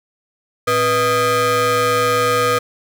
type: ring-modulated tone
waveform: 40% pulse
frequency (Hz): 376.7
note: F#4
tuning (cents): +31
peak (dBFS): -10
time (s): 0.67-2.59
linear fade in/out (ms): 10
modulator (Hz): 866
effects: none